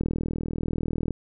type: click train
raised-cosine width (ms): 3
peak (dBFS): -14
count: 45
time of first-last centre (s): 0.01-1.107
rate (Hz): 40.1
effects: none